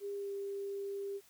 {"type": "tone with pitch glide", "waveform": "sine", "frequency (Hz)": [402.7, 397.8], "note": ["G4", "G4"], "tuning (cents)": [47, 25], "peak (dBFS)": -37, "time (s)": [0, 1.21], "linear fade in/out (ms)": 50, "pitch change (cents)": -22, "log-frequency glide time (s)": [0.14, 0.31], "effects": ["white hiss -64 dBFS RMS until 1.29 s"]}